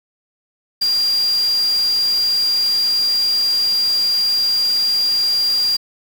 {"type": "tone in noise", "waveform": "sine", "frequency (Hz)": 4780, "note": "D8", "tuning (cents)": 30, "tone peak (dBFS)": -14, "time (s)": [0.81, 5.77], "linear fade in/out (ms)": 10, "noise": "white", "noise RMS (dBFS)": -32, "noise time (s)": [0.81, 5.77], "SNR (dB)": 15, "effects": []}